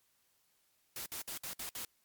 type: noise bursts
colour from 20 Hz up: white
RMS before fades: -42 dBFS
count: 6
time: 0.96-1.85 s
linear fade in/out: 2 ms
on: 100 ms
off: 58 ms
effects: white hiss -74 dBFS RMS until 2.04 s + MP3 96 kbps